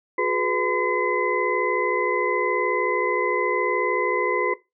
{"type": "tone cluster", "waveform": "sine", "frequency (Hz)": [364.3, 423.4, 497, 1018, 2036], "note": ["F#4", "G#4", "B4", "C6", "C7"], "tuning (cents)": [-27, 33, 11, -48, -48], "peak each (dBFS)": -26, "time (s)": [0.18, 4.54], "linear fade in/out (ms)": 5, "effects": ["noise-tail reverb RT60 0.2 s tail -17 dB re dry"]}